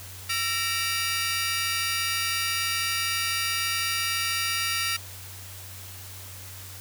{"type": "tone cluster", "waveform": "25% pulse", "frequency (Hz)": [1344, 1858, 2320, 2854, 4846], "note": ["E6", "A#6", "D7", "F7", "D#8"], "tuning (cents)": [33, -6, -22, 37, -47], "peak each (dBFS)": -28, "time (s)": [0.29, 4.97], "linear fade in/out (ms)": 10, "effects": ["added 94 Hz sine -43 dBFS peak until 6.8 s", "white hiss -43 dBFS RMS until 6.8 s"]}